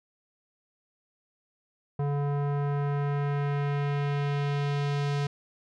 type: tone with low-pass filter sweep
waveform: square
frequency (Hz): 143.2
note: D3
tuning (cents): -43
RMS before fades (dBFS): -28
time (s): 1.99-5.27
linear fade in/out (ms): 5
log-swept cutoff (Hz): 900 to 5100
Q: 1
effects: none